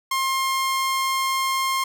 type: tone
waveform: sawtooth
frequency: 1064 Hz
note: C6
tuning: 29 cents sharp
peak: -17 dBFS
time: 0.11-1.84 s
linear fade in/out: 5 ms
effects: none